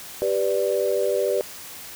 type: chord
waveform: sine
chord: G major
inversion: none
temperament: equal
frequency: 392 / 493.9 / 587.3 Hz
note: G4 / B4 / D5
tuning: 0 / 0 / 0 cents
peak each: -24 dBFS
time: 0.22-1.41 s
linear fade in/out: 0 ms
effects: white hiss -39 dBFS RMS until 1.95 s